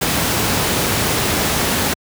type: noise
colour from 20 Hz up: pink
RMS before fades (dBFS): -17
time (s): 0.01-1.94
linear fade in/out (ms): 10
effects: high-pass 80 Hz 12 dB/octave